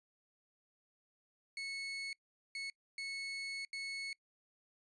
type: tone bursts at uneven times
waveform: 30% pulse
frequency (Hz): 2200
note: C#7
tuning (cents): -14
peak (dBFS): -37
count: 4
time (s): 1.57-2.13 / 2.55-2.7 / 2.98-3.65 / 3.73-4.13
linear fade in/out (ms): 2
effects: noise-tail reverb RT60 0.1 s tail -25 dB re dry + resampled to 22050 Hz